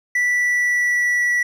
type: tone with pitch glide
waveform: triangle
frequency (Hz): 1966 to 1947.9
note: B6 to B6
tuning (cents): -8 to -24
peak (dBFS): -14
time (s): 0.15-1.43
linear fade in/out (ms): 5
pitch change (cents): -16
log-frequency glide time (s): 0.28-1.24
effects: none